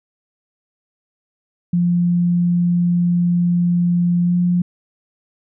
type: tone with pitch glide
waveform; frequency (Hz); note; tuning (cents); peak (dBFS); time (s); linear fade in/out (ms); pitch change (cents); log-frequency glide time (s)
sine; 174.61 to 176.74; F3 to F3; 0 to +21; -13; 1.73-4.62; 5; +21; 4.24-4.35
effects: none